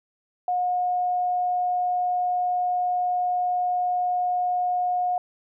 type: tone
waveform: sine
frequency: 721 Hz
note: F#5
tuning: 45 cents flat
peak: -21 dBFS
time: 0.48-5.18 s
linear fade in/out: 2 ms
effects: none